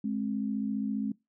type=tone pair together; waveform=sine; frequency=210.7 / 265.6 Hz; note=G#3 / C4; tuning=+25 / +26 cents; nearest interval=major third; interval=401 cents; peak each=-30 / -33 dBFS; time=0.04-1.12 s; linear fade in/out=5 ms; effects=noise-tail reverb RT60 0.2 s tail -22 dB re dry